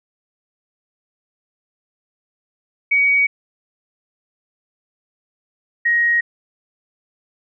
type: tone pair in turn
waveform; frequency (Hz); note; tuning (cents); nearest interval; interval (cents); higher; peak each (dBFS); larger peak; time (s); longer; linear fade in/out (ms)
sine; 2255 / 1882.8; C#7 / A#6; +29 / +17; minor third; 312; first; -12 / -13; first; 2.91-3.27 / 5.85-6.21; neither; 10
effects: none